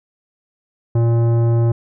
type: tone with tanh clipping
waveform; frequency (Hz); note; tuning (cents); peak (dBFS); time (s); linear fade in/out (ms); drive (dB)
triangle; 116.54; A#2; 0; -14; 0.95-1.72; 5; 18
effects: none